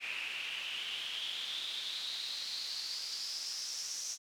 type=noise with band-pass filter sweep; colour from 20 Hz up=pink; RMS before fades=-40 dBFS; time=0-4.18 s; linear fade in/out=50 ms; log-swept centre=2500 to 6000 Hz; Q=6.4; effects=none